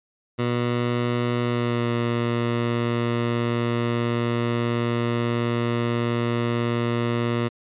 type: tone with pitch glide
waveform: 15% pulse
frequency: 120.8 to 118.45 Hz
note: B2 to A#2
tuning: -38 to +28 cents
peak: -15 dBFS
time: 0.38-7.49 s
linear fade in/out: 20 ms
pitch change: -34 cents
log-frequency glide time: 1.42-1.92 s
effects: resampled to 8000 Hz